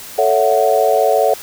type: chord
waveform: sine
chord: F# minor seventh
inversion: first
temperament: equal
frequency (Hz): 440 / 554.4 / 659.3 / 740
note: A4 / C#5 / E5 / F#5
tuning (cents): 0 / 0 / 0 / 0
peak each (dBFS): -16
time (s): 0.18-1.34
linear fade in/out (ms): 5
effects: white hiss -33 dBFS RMS until 1.42 s